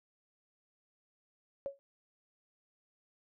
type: tone with exponential decay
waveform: sine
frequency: 555 Hz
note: C#5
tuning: 2 cents sharp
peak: -31 dBFS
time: 1.66-1.79 s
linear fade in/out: 0 ms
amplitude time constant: 27 ms
effects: none